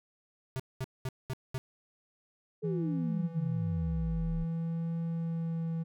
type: tone bursts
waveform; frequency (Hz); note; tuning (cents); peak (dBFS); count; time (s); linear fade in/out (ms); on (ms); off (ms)
square; 130.81; C3; 0; -33; 5; 0.56-1.58; 0; 36; 210
type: exponential sweep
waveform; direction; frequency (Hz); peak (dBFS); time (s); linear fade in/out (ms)
sine; down; 440 to 33.59; -33; 2.62-4.45; 20
type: tone with vibrato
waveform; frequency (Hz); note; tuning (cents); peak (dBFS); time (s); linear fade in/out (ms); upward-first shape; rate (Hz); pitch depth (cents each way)
triangle; 165.1; E3; +3; -29; 2.63-5.84; 20; triangle; 0.53; 14
effects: none